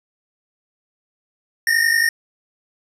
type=tone pair together; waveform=square; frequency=1813.7 / 1864.7 Hz; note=A#6 / A#6; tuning=-48 / 0 cents; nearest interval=unison; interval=48 cents; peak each=-18 dBFS; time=1.67-2.09 s; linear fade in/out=2 ms; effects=resampled to 32000 Hz + 9-bit